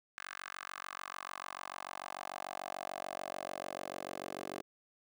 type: tone with high-pass filter sweep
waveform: 10% pulse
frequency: 46.81 Hz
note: F#1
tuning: 21 cents sharp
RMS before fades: -44 dBFS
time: 0.18-4.62 s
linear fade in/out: 0 ms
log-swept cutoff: 1500 to 420 Hz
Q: 2.8
effects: none